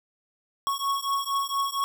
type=beating tone pair; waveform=square; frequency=1104 / 1108.3 Hz; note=C#6 / C#6; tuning=-7 / -1 cents; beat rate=4.3 Hz; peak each=-29 dBFS; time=0.67-1.84 s; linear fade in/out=0 ms; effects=none